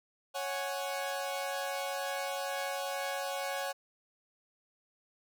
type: chord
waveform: sawtooth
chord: C# suspended fourth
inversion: none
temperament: equal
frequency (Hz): 554.4 / 740 / 830.6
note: C#5 / F#5 / G#5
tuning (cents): 0 / 0 / 0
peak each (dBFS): -33 / -35 / -37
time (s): 0.34-3.73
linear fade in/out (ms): 20
effects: none